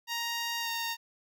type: tone with pitch glide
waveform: 10% pulse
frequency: 935 to 923.7 Hz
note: A#5 to A#5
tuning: +5 to -16 cents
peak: -23 dBFS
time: 0.07-0.97 s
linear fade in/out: 50 ms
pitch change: -21 cents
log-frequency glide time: 0.6-0.69 s
effects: none

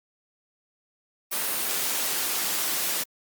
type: high-pass noise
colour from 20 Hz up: white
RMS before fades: -27 dBFS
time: 1.31-3.04 s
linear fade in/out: 20 ms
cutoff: 210 Hz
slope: 12 dB/octave
effects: Opus 32 kbps

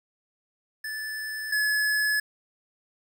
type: tone pair in turn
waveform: square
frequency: 1745 / 1706.1 Hz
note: A6 / G#6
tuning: -15 / +46 cents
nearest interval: unison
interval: 39 cents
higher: first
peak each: -32 / -23 dBFS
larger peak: second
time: 0.84-1.52 / 1.52-2.2 s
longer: neither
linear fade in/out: 5 ms
effects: 10-bit

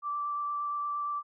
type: tone with vibrato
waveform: sine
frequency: 1168 Hz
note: D6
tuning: 10 cents flat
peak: -30 dBFS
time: 0.02-1.23 s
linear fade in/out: 50 ms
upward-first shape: triangle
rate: 8.6 Hz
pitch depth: 11 cents each way
effects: none

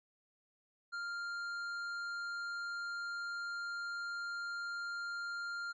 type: tone with hard clipping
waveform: sine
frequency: 1396.9 Hz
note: F6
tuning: in tune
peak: -40 dBFS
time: 0.92-5.73 s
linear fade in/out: 20 ms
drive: 8 dB
effects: resampled to 16000 Hz

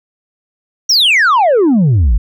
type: exponential sweep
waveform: sine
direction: down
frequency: 5920 to 46 Hz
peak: -4 dBFS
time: 0.89-2.18 s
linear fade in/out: 10 ms
effects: tanh soft clip ceiling -6 dBFS

